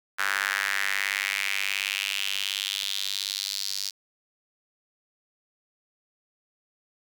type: tone with high-pass filter sweep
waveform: sawtooth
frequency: 98.6 Hz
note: G2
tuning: 11 cents sharp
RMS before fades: -29 dBFS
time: 0.18-3.91 s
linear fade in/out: 20 ms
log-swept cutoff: 1500 to 4800 Hz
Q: 3.5
effects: none